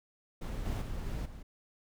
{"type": "noise with level steps", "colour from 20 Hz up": "brown", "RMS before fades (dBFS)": [-37, -33, -38, -36, -47], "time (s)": [0.41, 1.43], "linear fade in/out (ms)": 10, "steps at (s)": [0.65, 0.81, 1.06, 1.25], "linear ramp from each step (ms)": 10, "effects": []}